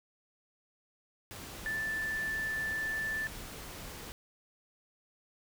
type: tone in noise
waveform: sine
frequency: 1760 Hz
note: A6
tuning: in tune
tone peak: -32 dBFS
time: 1.66-3.27 s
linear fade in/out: 0 ms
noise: pink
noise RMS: -45 dBFS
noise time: 1.31-4.12 s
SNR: +10 dB
effects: none